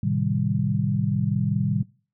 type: chord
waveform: sine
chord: A half-diminished seventh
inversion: none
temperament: equal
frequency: 110 / 130.81 / 155.56 / 196 Hz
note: A2 / C3 / Eb3 / G3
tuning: 0 / 0 / 0 / 0 cents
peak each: -26 dBFS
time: 0.03-1.83 s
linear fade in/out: 5 ms
effects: noise-tail reverb RT60 0.4 s tail -23 dB re dry